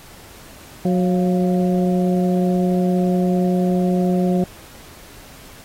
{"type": "harmonic tone with a mistuned harmonic", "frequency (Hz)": 182.2, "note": "F#3", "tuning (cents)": -26, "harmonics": [1, 2, 3, 4], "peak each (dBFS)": [-16, -22, -26, -28], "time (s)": [0.85, 4.44], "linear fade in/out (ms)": 2, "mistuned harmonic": 4, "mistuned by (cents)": -68, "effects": ["pink hiss -43 dBFS RMS until 5.64 s", "AAC 48 kbps"]}